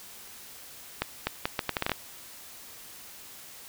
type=accelerating click train; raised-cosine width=0.3 ms; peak=-10 dBFS; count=10; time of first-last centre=1.02-1.918 s; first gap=250 ms; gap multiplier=0.74; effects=white hiss -47 dBFS RMS until 3.68 s